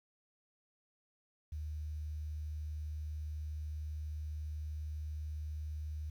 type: tone with quantisation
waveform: sine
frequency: 76.2 Hz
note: D#2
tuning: 36 cents flat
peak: -38 dBFS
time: 1.52-6.1 s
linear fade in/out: 5 ms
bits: 11
effects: none